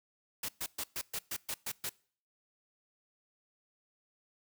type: noise bursts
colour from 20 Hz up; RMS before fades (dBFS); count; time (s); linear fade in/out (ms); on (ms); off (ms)
white; -37; 9; 0.43-1.894; 5; 56; 120
effects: noise-tail reverb RT60 0.5 s tail -24 dB re dry